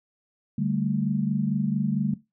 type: chord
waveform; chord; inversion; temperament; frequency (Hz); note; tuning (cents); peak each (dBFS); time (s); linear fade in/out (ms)
sine; D suspended fourth; none; just; 146.83 / 195.78 / 220.2; D3 / G3 / A3; 0 / -2 / +2; -27; 0.58-2.14; 5
effects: noise-tail reverb RT60 0.2 s tail -17 dB re dry

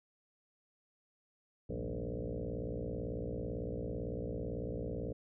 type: tone with frequency modulation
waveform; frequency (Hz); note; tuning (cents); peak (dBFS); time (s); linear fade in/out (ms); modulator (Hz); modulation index
sine; 182.8; F#3; -21; -36; 1.69-5.13; 10; 58; 6.3
effects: none

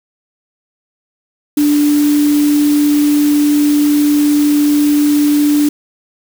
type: tone in noise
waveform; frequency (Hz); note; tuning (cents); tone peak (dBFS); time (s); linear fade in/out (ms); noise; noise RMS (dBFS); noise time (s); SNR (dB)
sine; 293.7; D4; 0; -8; 1.57-5.69; 5; white; -25; 1.57-5.69; +14
effects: none

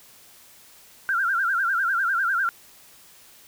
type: tone with vibrato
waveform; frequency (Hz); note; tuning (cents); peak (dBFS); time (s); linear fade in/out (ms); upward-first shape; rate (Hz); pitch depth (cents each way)
sine; 1470; F#6; -12; -20; 1.09-2.49; 0; sine; 10; 160
effects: white hiss -51 dBFS RMS until 3.47 s

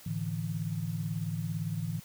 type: chord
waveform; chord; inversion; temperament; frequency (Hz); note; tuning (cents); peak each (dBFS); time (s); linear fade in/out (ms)
sine; A suspended fourth; none; equal with one note detuned; 107.8 / 146.83 / 164.81; A2 / D3 / E3; -35 / 0 / 0; -36 / -37 / -34; 0.06-2; 5
effects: white hiss -53 dBFS RMS until 2.04 s

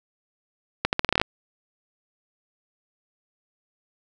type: accelerating click train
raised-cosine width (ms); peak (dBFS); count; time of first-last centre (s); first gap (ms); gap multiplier
0.3; -4; 10; 0.85-1.215; 79; 0.82
effects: none

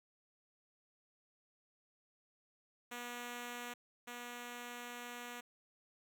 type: tone pair in turn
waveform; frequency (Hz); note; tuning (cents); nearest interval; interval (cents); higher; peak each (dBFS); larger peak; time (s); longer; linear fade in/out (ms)
5% pulse; 242.1 / 242.1; B3 / B3; -34 / -34; unison; 0; neither; -32 / -34; first; 2.91-3.74 / 4.07-5.41; second; 10
effects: none

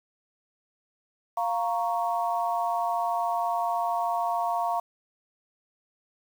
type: chord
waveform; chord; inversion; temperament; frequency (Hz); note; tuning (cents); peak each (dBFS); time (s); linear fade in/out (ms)
sine; Bb minor; second; equal; 698.5 / 932.3 / 1108.7; F5 / Bb5 / Db6; 0 / 0 / 0; -27 / -29 / -32; 1.37-4.8; 5
effects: 8-bit

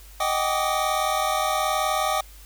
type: tone cluster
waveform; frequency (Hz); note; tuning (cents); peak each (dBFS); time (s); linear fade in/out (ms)
square; 621 / 753 / 792 / 1159 / 1240; D#5 / F#5 / G5 / D6 / D#6; -3 / +30 / +18 / -23 / -6; -29; 0.2-2.21; 5
effects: added 50 Hz sine -44 dBFS peak until 2.45 s + white hiss -50 dBFS RMS until 2.45 s

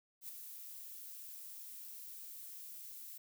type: noise with ADSR envelope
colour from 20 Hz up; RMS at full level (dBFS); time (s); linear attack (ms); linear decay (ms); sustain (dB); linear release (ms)
violet; -44; 0.21-3.18; 78; 6; -6; 8
effects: none

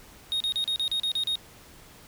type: tone bursts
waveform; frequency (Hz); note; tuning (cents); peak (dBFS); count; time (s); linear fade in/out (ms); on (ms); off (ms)
triangle; 3729; A#7; 0; -23; 9; 0.32-1.355; 0; 83; 36
effects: pink hiss -51 dBFS RMS until 2.07 s

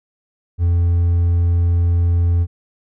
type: tone with hard clipping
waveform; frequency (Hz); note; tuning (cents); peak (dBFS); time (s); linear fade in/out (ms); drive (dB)
triangle; 86.2; F2; -22; -13; 0.58-2.47; 50; 5
effects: none

